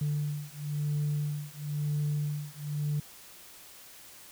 sine beating tone pair, 147.2 / 148.19 Hz, D3 / D3, +4 / +16 cents, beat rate 0.99 Hz, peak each -31 dBFS, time 0.01-3 s, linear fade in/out 5 ms, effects tanh soft clip ceiling -24 dBFS + white hiss -51 dBFS RMS until 4.31 s

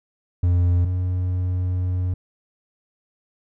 triangle tone pair in turn, 88.2 / 90.84 Hz, F2 / F#2, +18 / -31 cents, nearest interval minor second, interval 51 cents, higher second, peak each -13 / -18 dBFS, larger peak first, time 0.43-0.85 / 0.85-2.14 s, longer second, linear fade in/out 5 ms, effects none

